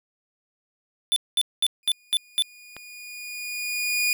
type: tone bursts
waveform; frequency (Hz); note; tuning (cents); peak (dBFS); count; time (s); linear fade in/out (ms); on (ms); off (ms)
square; 3520; A7; 0; -19; 6; 1.12-2.422; 0; 42; 210
type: tone with exponential growth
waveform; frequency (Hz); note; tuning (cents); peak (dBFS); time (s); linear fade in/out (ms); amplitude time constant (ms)
sawtooth; 2447; D#7; -29; -16; 1.83-4.13; 1; 500
type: click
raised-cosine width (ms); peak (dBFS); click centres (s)
0.3; -22; 2.766
effects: none